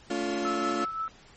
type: chord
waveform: 30% pulse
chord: A augmented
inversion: none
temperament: equal with one note detuned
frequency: 220 / 283.8 / 349.2 Hz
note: A3 / C#4 / E#4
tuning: 0 / +41 / 0 cents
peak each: -32 / -30 / -28 dBFS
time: 0.1-0.85 s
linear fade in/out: 5 ms
type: tone with tremolo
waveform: sine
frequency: 1312 Hz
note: E6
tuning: 9 cents flat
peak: -27 dBFS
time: 0.45-1.08 s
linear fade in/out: 0 ms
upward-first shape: triangle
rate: 5.8 Hz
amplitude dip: 60%
effects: pink hiss -54 dBFS RMS until 1.36 s + MP3 32 kbps